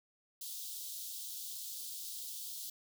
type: high-pass noise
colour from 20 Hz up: white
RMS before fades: -44 dBFS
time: 0.41-2.7 s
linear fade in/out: 5 ms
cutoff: 3300 Hz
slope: 48 dB/octave
effects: none